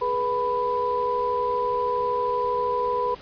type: tone cluster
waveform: sine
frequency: 417.9 / 490.5 / 994 Hz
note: G#4 / B4 / B5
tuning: +11 / -12 / +11 cents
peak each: -30 / -26 / -24 dBFS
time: 0.01-3.15 s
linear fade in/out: 10 ms
effects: pink hiss -45 dBFS RMS until 3.21 s + resampled to 11025 Hz